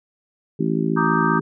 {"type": "harmonic tone", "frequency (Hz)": 54.9, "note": "A1", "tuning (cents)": -3, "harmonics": [3, 4, 5, 6, 7], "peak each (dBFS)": [-23, -24, -25, -26, -26], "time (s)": [0.59, 1.41], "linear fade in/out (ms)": 10}
{"type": "chord", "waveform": "sine", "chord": "Eb major seventh", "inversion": "second", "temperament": "equal", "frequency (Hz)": [932.3, 1174.7, 1244.5, 1568], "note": ["Bb5", "D6", "Eb6", "G6"], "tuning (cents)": [0, 0, 0, 0], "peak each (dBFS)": -24, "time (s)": [0.96, 1.4], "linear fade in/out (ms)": 20}
{"effects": []}